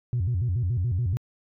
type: tone with vibrato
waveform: sine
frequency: 104.2 Hz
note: G#2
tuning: 6 cents sharp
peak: -21 dBFS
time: 0.13-1.17 s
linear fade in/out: 0 ms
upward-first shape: square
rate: 7 Hz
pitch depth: 270 cents each way
effects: tanh soft clip ceiling -19 dBFS